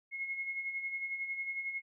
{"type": "tone with tremolo", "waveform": "sine", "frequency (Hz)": 2166, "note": "C#7", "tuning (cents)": -41, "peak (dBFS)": -33, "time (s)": [0.11, 1.82], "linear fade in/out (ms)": 50, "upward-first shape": "sine", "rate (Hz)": 11, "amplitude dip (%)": 55, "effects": []}